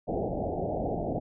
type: low-pass noise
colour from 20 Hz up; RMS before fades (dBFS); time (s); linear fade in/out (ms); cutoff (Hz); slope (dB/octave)
white; -31; 0.07-1.2; 20; 780; 96
effects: none